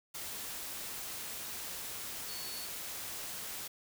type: tone in noise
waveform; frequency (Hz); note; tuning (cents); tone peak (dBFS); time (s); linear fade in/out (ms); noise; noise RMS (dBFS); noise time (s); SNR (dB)
sine; 4435; C#8; 0; -45; 2.28-2.66; 10; white; -42; 0.14-3.68; -6
effects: none